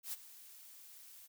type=noise with ADSR envelope; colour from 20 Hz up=blue; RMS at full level=-40 dBFS; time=0.03-1.28 s; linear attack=97 ms; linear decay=27 ms; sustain=-16 dB; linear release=29 ms; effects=none